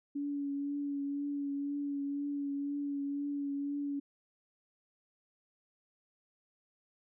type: tone with vibrato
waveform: sine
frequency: 283.8 Hz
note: C#4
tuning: 41 cents sharp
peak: -33 dBFS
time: 0.15-4 s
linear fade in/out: 10 ms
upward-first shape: triangle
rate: 2 Hz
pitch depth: 23 cents each way
effects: none